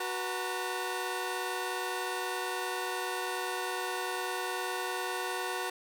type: tone cluster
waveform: 15% pulse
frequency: 370.5 / 487.4 / 905 Hz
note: F#4 / B4 / A5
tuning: +2 / -23 / +48 cents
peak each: -29 / -32 / -32 dBFS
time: 0-5.7 s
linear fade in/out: 5 ms
effects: none